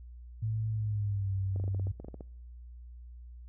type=tone with pitch glide; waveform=sine; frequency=110 to 96.32 Hz; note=A2 to G2; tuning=0 to -30 cents; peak=-29 dBFS; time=0.42-1.92 s; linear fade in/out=10 ms; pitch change=-230 cents; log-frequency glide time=0.7-1.35 s
type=clicks; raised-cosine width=2 ms; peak=-30 dBFS; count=12; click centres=1.561 / 1.599 / 1.64 / 1.679 / 1.747 / 1.797 / 1.87 / 2 / 2.046 / 2.084 / 2.143 / 2.208 s
effects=noise-tail reverb RT60 0.9 s tail -26 dB re dry + added 60 Hz sine -45 dBFS peak until 3.48 s